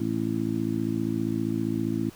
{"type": "harmonic tone", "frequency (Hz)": 55.1, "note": "A1", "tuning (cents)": 3, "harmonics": [2, 3, 4, 5, 6], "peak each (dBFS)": [-33, -35, -30, -30, -30], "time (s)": [0, 2.1], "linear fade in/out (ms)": 5, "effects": ["pink hiss -50 dBFS RMS until 2.15 s"]}